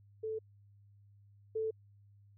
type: tone pair in turn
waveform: sine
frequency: 438.6 / 440.3 Hz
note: A4 / A4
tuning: -6 / +1 cents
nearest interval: unison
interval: 7 cents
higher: second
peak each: -35 / -32 dBFS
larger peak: second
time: 0.23-0.39 / 1.55-1.71 s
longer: neither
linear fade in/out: 10 ms
effects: added 101 Hz sine -59 dBFS peak until 2.37 s